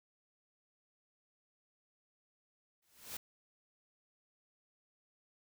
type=noise with exponential growth; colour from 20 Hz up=white; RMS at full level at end=-40 dBFS; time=2.82-3.17 s; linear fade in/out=5 ms; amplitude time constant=74 ms; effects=none